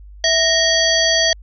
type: harmonic tone with a mistuned harmonic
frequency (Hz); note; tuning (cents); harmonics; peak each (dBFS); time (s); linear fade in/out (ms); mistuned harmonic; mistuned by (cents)
656; E5; -9; 1 / 3 / 5 / 7 / 9; -19 / -19 / -19 / -18 / -21; 0.24-1.33; 2; 3; -95
effects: added 50 Hz sine -36 dBFS peak until 1.42 s